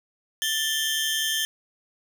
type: tone cluster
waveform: sawtooth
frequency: 1767 / 3068 / 3219 Hz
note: A6 / G7 / G7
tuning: +7 / -38 / +45 cents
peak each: -25 / -26 / -24 dBFS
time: 0.42-1.45 s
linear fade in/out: 0 ms
effects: 9-bit